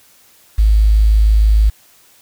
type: tone with quantisation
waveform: sine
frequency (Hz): 53.1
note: G#1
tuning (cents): +39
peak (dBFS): -7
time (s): 0.58-1.7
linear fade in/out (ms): 10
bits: 6
effects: white hiss -49 dBFS RMS until 2.21 s